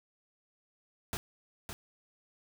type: noise with echo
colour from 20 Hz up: pink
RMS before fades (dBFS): -36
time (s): 1.13-1.17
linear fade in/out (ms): 0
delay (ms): 560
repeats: 1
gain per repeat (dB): -6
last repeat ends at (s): 1.73
effects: none